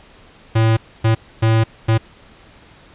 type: tone bursts at uneven times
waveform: square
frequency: 112 Hz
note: A2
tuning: 31 cents sharp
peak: -12 dBFS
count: 4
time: 0.55-0.77 / 1.04-1.15 / 1.42-1.64 / 1.88-1.98 s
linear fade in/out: 10 ms
effects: pink hiss -46 dBFS RMS until 2.94 s + resampled to 8000 Hz